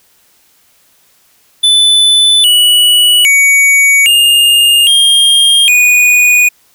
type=tone with pitch steps; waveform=square; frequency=3502 / 2940 / 2250 / 2827 / 3221 / 2466 Hz; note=A7 / F#7 / C#7 / F7 / G7 / D#7; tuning=-9 / -12 / +25 / +20 / +46 / -16 cents; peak=-5 dBFS; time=1.63-6.49 s; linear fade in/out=10 ms; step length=810 ms; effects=white hiss -50 dBFS RMS until 6.74 s